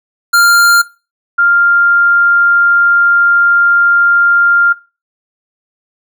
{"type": "tone pair in turn", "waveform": ["square", "sine"], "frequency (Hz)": [1396.9, 1396.9], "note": ["F6", "F6"], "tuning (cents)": [0, 0], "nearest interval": "unison", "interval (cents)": 0, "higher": "neither", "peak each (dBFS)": -6, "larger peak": "neither", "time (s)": [[0.33, 0.82], [1.38, 4.73]], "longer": "second", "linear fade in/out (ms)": 10, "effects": ["noise-tail reverb RT60 0.3 s tail -19 dB re dry"]}